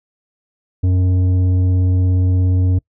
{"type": "tone with tanh clipping", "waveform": "sine", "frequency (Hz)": 91.7, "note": "F#2", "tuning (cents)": -15, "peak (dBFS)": -13, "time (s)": [0.83, 2.79], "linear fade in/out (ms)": 10, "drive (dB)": 9, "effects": ["noise-tail reverb RT60 0.1 s tail -24 dB re dry"]}